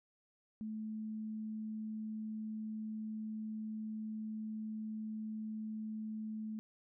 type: tone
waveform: sine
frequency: 217.1 Hz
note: A3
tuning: 23 cents flat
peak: -39 dBFS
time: 0.61-6.59 s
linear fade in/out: 0 ms
effects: none